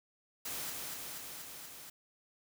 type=noise with echo; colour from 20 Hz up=white; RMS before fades=-40 dBFS; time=0.45-0.7 s; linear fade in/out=5 ms; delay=240 ms; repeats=5; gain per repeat=-2 dB; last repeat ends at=1.9 s; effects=none